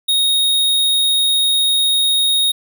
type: tone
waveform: square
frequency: 3736 Hz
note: A#7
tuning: 3 cents sharp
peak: -13 dBFS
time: 0.08-2.52 s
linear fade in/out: 10 ms
effects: 9-bit